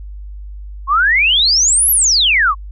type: exponential two-way sweep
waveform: sine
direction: up then down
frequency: 1046.5 to 12000 to 1046.5 Hz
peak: -9 dBFS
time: 0.87-2.55 s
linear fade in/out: 50 ms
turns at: 1.91 s
effects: added 50 Hz sine -27 dBFS peak until 2.71 s